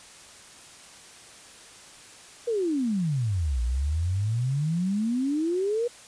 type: exponential two-way sweep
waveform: sine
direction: down then up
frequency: 490 to 57.8 to 490 Hz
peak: -23 dBFS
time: 2.47-5.88 s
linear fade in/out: 10 ms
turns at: 3.62 s
effects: white hiss -48 dBFS RMS until 6.07 s + resampled to 22050 Hz